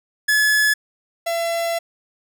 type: tone pair in turn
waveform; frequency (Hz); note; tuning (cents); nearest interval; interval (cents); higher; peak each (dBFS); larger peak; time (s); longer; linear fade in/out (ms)
45% pulse; 1708 / 674.3; G#6 / E5; +48 / +39; octave + major third; 1609; first; -14 / -20; first; 0.28-0.74 / 1.26-1.79; second; 10
effects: none